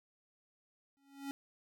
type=tone with exponential growth; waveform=square; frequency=277.2 Hz; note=C#4; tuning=in tune; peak=-37 dBFS; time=0.97-1.31 s; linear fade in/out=0 ms; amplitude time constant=73 ms; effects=none